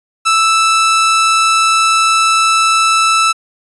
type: tone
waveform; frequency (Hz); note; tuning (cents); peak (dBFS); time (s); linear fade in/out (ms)
sawtooth; 1318.5; E6; 0; -5; 0.25-3.33; 20
effects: resampled to 24000 Hz